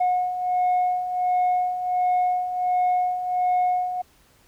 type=beating tone pair; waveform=sine; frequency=725 / 726.4 Hz; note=F#5 / F#5; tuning=-35 / -32 cents; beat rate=1.4 Hz; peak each=-25 / -19 dBFS; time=0-4.02 s; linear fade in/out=10 ms; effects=tanh soft clip ceiling -16 dBFS + pink hiss -58 dBFS RMS until 4.47 s